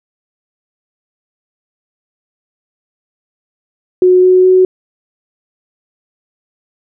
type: tone with pitch steps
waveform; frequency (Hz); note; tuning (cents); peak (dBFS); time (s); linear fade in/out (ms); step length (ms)
sine; 365.7 / 368.5 / 371.2; F#4 / F#4 / F#4; -20 / -7 / +6; -4; 4.02-4.65; 2; 210
effects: none